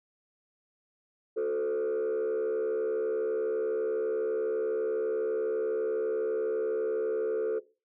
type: tone with frequency modulation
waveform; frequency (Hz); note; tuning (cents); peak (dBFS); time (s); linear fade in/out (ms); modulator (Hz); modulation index
sine; 440; A4; 0; -24; 1.36-7.6; 20; 72; 0.76
effects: noise-tail reverb RT60 0.3 s tail -19 dB re dry + tanh soft clip ceiling -26 dBFS